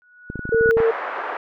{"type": "tone with exponential growth", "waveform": "sine", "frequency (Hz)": 1465, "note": "F#6", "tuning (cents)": -18, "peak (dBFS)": -15, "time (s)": [0.02, 0.71], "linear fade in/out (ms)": 0, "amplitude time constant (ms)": 150}
{"type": "clicks", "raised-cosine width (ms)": 3, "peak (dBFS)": -16, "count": 11, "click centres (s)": [0.301, 0.357, 0.393, 0.454, 0.492, 0.546, 0.61, 0.659, 0.691, 0.769, 0.803]}
{"type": "tone", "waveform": "sine", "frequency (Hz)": 454.3, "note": "A#4", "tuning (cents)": -45, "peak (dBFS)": -14, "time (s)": [0.52, 0.91], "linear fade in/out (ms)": 5}
{"type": "band-pass noise", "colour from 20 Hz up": "white", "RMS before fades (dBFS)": -28, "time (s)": [0.77, 1.37], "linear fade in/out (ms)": 2, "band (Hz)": [430, 1600], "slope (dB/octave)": 24}
{"effects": []}